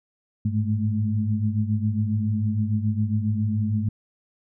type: tone cluster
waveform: sine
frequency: 103.4 / 110.4 / 209.8 / 217.6 Hz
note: G#2 / A2 / G#3 / A3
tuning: -7 / +6 / +18 / -19 cents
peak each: -23 / -30 / -30 / -27 dBFS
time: 0.45-3.89 s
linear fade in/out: 5 ms
effects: none